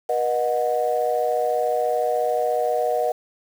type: tone cluster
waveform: sine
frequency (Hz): 482.3 / 619 / 733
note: B4 / D#5 / F#5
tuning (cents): -41 / -9 / -16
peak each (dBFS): -23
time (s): 0.09-3.12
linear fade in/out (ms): 5
effects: tanh soft clip ceiling -10 dBFS + 7-bit

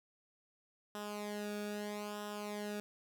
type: tone with flanger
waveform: sawtooth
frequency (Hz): 207.7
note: G#3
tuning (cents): 0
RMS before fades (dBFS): -42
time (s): 0.95-2.8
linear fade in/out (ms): 0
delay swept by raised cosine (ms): 0.45 to 1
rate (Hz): 0.78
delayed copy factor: -0.75
effects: none

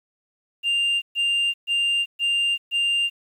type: tone bursts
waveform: sine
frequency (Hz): 2794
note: F7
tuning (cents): 0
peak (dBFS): -16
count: 5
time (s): 0.63-3.1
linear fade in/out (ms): 50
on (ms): 390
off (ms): 130
effects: tanh soft clip ceiling -18 dBFS + 9-bit

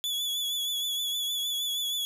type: tone with vibrato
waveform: 40% pulse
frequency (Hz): 3417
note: G#7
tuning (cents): +49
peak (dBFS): -27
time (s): 0.04-2.05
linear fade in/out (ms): 0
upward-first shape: sine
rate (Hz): 6.4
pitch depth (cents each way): 39
effects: none

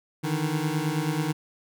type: beating tone pair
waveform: 25% pulse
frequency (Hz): 150 / 159.3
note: D3 / D#3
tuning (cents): +37 / +41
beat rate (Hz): 9.3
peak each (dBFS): -24 / -24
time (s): 0.23-1.33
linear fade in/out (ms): 20
effects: none

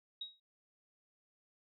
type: tone with exponential decay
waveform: sine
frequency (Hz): 3800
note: A#7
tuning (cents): +33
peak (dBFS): -37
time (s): 0.21-0.4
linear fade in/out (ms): 5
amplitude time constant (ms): 41
effects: none

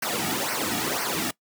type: noise with flanger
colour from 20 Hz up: pink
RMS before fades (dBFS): -27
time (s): 0.02-1.31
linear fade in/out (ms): 5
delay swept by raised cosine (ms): 0.27 to 1.97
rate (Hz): 2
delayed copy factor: -0.8
effects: noise-tail reverb RT60 0.1 s tail -21 dB re dry + high-pass 150 Hz 12 dB/octave

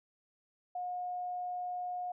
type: tone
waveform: sine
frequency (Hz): 720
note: F#5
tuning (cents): -47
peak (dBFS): -35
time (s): 0.75-2.12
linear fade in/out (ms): 5
effects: none

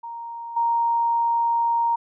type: tone with level steps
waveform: sine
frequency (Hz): 932.3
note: A#5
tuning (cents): 0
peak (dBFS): -31 / -18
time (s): 0.03-1.96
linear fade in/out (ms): 10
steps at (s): 0.56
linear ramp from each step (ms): 10
effects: none

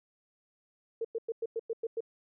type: tone bursts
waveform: sine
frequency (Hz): 454.7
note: A#4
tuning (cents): -43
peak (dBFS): -30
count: 8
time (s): 1.01-2.006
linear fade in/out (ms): 5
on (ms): 37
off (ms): 100
effects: none

